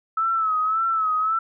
sine tone with vibrato, 1300 Hz, E6, 24 cents flat, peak -19 dBFS, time 0.17-1.39 s, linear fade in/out 5 ms, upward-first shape sine, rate 1.8 Hz, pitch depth 62 cents each way, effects none

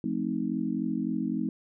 sine chord, F dominant seventh, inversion none, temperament just, 174.61 / 218.3 / 261.9 / 314.3 Hz, F3 / A3 / C4 / Eb4, 0 / -13 / +2 / +18 cents, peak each -35 / -31 / -32 / -33 dBFS, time 0.04-1.49 s, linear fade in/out 2 ms, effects none

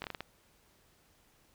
slowing click train, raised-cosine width 0.3 ms, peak -22 dBFS, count 6, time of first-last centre 0.02-0.206 s, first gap 21 ms, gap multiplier 1.29, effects pink hiss -67 dBFS RMS until 1.54 s

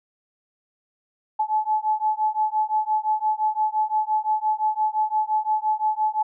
sine beating tone pair, 858 / 863.8 Hz, A5 / A5, -44 / -32 cents, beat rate 5.8 Hz, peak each -23 dBFS, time 1.39-6.23 s, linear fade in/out 10 ms, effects none

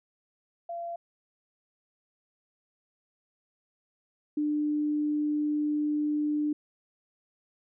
sine tone pair in turn, 684 / 298.4 Hz, F5 / D4, -36 / +28 cents, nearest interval octave + major second, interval 1436 cents, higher first, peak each -33 / -25 dBFS, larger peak second, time 0.69-0.96 / 4.37-6.53 s, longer second, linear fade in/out 5 ms, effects none

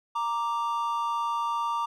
triangle tone pair together, 932.3 / 1174.6 Hz, A#5 / D6, 0 / 0 cents, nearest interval major third, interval 400 cents, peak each -27 dBFS, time 0.15-1.86 s, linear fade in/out 10 ms, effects none

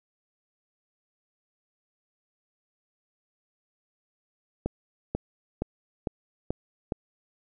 accelerating click train, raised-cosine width 2 ms, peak -14 dBFS, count 6, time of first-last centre 4.66-6.922 s, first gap 490 ms, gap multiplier 0.96, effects none

